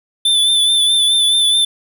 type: tone with vibrato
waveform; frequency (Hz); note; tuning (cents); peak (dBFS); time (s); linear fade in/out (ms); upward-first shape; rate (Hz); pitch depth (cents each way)
square; 3518; A7; -1; -11; 0.25-1.65; 5; sine; 4.7; 33
effects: none